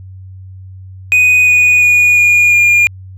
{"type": "tone with pitch steps", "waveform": "triangle", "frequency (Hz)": [2489, 2470, 2452, 2434, 2415], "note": ["D#7", "D#7", "D#7", "D#7", "D7"], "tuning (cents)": [0, -13, -26, -39, 48], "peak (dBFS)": -4, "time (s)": [1.12, 2.87], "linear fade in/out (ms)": 0, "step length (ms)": 350, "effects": ["added 94 Hz sine -29 dBFS peak until 3.17 s"]}